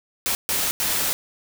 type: noise bursts at uneven times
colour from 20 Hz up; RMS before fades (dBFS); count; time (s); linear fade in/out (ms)
white; -23; 3; 0.26-0.35 / 0.49-0.71 / 0.8-1.13; 0
effects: none